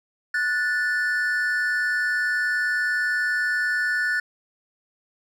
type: tone pair together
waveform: triangle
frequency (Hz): 1470.2 / 1760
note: F#6 / A6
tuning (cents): -11 / 0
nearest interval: minor third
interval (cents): 311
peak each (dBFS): -22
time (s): 0.34-4.2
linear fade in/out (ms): 5
effects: none